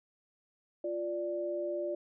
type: tone pair together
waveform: sine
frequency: 349 / 587.3 Hz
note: F4 / D5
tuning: -1 / 0 cents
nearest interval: major sixth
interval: 901 cents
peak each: -36 / -34 dBFS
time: 0.84-1.95 s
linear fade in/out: 5 ms
effects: none